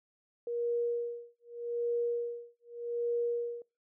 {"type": "tone with tremolo", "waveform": "sine", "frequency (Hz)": 474.2, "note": "A#4", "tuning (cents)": 30, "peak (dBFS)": -28, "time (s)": [0.47, 3.62], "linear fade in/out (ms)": 2, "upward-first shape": "sine", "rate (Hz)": 0.83, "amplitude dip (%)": 100, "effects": ["noise-tail reverb RT60 0.3 s tail -25 dB re dry"]}